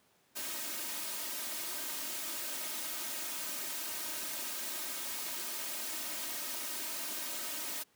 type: noise with comb filter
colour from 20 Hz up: white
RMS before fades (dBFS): -39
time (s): 0.35-7.84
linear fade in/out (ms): 20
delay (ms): 3.2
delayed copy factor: +0.75
effects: pink hiss -69 dBFS RMS until 7.95 s + high-pass 150 Hz 12 dB/octave